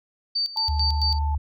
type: tone with tremolo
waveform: sine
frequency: 4598 Hz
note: D8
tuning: 37 cents flat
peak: -21 dBFS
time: 0.35-1.19 s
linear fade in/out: 10 ms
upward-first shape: square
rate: 4.5 Hz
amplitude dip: 80%
type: tone with vibrato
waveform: sine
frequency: 880 Hz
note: A5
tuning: in tune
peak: -30 dBFS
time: 0.56-1.35 s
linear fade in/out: 2 ms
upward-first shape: sine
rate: 3.5 Hz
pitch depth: 14 cents each way
type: tone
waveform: sine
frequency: 73.1 Hz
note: D2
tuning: 7 cents flat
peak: -21 dBFS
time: 0.68-1.38 s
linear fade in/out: 10 ms
effects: none